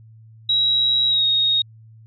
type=tone with pitch glide; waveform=sine; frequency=3857 to 3741 Hz; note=B7 to A#7; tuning=-42 to +5 cents; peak=-15 dBFS; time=0.49-1.62 s; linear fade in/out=5 ms; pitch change=-53 cents; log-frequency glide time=1.08-1.25 s; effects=added 111 Hz sine -43 dBFS peak until 2.06 s